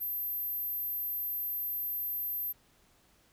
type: tone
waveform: sine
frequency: 12330 Hz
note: G9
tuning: 30 cents flat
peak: -32 dBFS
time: 0-2.53 s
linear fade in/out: 20 ms
effects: pink hiss -66 dBFS RMS until 3.32 s